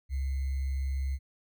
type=tone with sample-and-hold; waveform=sine; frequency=67.3 Hz; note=C2; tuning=49 cents sharp; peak=-28 dBFS; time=0.09-1.19 s; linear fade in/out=50 ms; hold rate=2100 Hz; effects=none